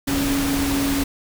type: tone in noise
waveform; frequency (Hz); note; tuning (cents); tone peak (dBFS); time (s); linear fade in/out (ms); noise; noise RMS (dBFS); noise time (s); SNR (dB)
sine; 278; C#4; +5; -20; 0.07-1.04; 10; pink; -25; 0.07-1.04; +2
effects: none